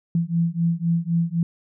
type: beating tone pair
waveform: sine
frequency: 166.4 / 170.3 Hz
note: E3 / F3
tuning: +17 / -43 cents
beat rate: 3.9 Hz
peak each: -22 dBFS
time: 0.15-1.43 s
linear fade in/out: 2 ms
effects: none